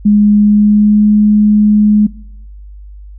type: tone with pitch glide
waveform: sine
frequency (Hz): 207.7 to 210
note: G#3 to G#3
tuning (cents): 0 to +19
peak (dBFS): -4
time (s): 0.05-2.07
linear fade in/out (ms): 10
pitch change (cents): +19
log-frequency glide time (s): 0.38-1.05
effects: noise-tail reverb RT60 0.9 s tail -23 dB re dry + added 50 Hz sine -29 dBFS peak until 3.18 s